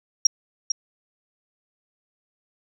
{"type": "tone with echo", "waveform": "sine", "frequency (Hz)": 5620, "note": "F8", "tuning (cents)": 10, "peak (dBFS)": -9, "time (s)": [0.25, 0.27], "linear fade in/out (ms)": 5, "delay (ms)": 450, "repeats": 1, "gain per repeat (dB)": -9, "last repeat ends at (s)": 0.72, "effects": ["tanh soft clip ceiling -6 dBFS"]}